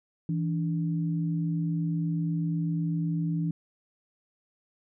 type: tone pair together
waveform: sine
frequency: 163.94 / 292.1 Hz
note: E3 / D4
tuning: -9 / -9 cents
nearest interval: minor seventh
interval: 1000 cents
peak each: -26 / -34 dBFS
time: 0.29-3.51 s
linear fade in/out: 2 ms
effects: none